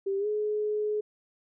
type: tone with pitch glide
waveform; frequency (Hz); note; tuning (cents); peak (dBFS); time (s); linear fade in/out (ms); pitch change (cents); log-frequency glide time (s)
sine; 392 to 422.6; G4 to G#4; 0 to +30; -26; 0.06-1.01; 10; +130; 0.18-0.27
effects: none